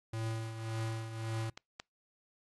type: tone with tremolo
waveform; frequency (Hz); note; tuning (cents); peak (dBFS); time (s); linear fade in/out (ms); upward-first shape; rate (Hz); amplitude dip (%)
square; 112.3; A2; +36; -34; 0.13-1.5; 5; triangle; 1.8; 65
type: clicks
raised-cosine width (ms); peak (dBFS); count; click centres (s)
0.2; -28 / -26; 2; 1.575 / 1.799
effects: noise-tail reverb RT60 0.2 s tail -26 dB re dry + AAC 32 kbps